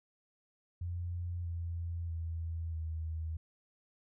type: tone with pitch steps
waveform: sine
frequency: 87.31 / 84.87 / 82.5 / 80.2 Hz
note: F2 / F2 / E2 / E2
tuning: 0 / -49 / +2 / -47 cents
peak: -35 dBFS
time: 0.81-3.37 s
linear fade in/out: 5 ms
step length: 640 ms
effects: none